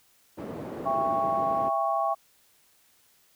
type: band-pass noise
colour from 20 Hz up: white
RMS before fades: -37 dBFS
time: 0.37-1.7 s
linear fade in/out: 20 ms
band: 150 to 420 Hz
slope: 12 dB/octave
type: chord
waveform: sine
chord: C# diminished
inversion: first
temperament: just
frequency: 665.2 / 798.3 / 1108.7 Hz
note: E5 / G5 / C#6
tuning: +16 / +31 / 0 cents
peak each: -28 dBFS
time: 0.85-2.15 s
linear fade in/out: 20 ms
effects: white hiss -63 dBFS RMS until 3.35 s